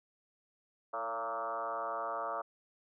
sine tone with frequency modulation, 921 Hz, A#5, 21 cents flat, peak -34 dBFS, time 0.93-2.42 s, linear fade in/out 10 ms, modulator 118 Hz, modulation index 3.4, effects none

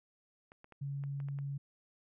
clicks, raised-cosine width 0.5 ms, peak -39 dBFS, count 7, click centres 0.519 / 0.644 / 0.723 / 1.038 / 1.202 / 1.286 / 1.388 s
sine tone, 140 Hz, C#3, 18 cents sharp, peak -36 dBFS, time 0.81-1.58 s, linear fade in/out 10 ms
effects none

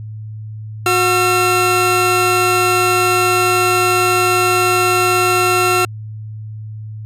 25% pulse tone pair together, 363.2 / 1357.1 Hz, F#4 / E6, -32 / +50 cents, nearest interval octave + major seventh, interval 2282 cents, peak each -11 dBFS, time 0.86-5.85 s, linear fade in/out 2 ms, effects added 108 Hz sine -26 dBFS peak until 7.05 s + resampled to 32000 Hz

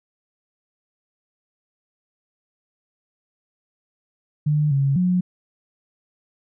sine tone with pitch steps, 149.8 / 138 / 180.9 Hz, D3 / C#3 / F#3, +35 / -7 / -39 cents, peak -16 dBFS, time 4.46-5.21 s, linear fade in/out 10 ms, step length 250 ms, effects none

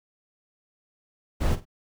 brown noise with echo, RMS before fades -23 dBFS, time 1.4-1.56 s, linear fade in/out 20 ms, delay 47 ms, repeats 2, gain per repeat -13 dB, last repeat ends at 1.654 s, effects none

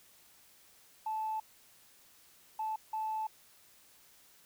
sine tone bursts at uneven times, 873 Hz, A5, 14 cents flat, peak -32 dBFS, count 3, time 1.06-1.4 / 2.59-2.76 / 2.93-3.27 s, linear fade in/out 5 ms, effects tanh soft clip ceiling -28 dBFS + white hiss -62 dBFS RMS until 4.45 s

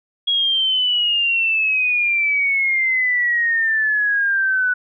sine exponential sweep, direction down, 3322 to 1480 Hz, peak -15 dBFS, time 0.27-4.74 s, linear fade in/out 10 ms, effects none

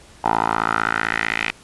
10% pulse tone with band-pass filter sweep, 55.6 Hz, A1, 19 cents sharp, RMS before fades -21 dBFS, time 0.24-1.51 s, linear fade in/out 5 ms, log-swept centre 880 to 2400 Hz, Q 3.5, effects pink hiss -47 dBFS RMS until 1.63 s + resampled to 24000 Hz

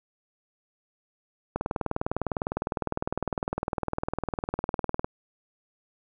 click train, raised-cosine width 1 ms, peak -13 dBFS, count 70, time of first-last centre 1.56-5.045 s, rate 19.8 Hz, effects none

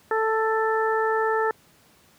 harmonic tone, 441.5 Hz, A4, 6 cents sharp, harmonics 1 / 2 / 3 / 4, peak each -23 / -26 / -28 / -29 dBFS, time 0.11-1.51 s, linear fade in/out 2 ms, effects pink hiss -57 dBFS RMS until 2.18 s + high-pass 80 Hz 12 dB/octave

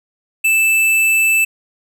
triangle tone with hard clipping, 2640 Hz, E7, 2 cents sharp, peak -12 dBFS, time 0.44-1.45 s, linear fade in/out 10 ms, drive 18 dB, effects none

